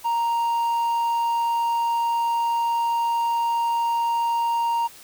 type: tone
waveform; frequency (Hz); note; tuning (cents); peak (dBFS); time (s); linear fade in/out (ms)
triangle; 932.3; A#5; 0; -18; 0.04-4.88; 20
effects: white hiss -46 dBFS RMS until 5.03 s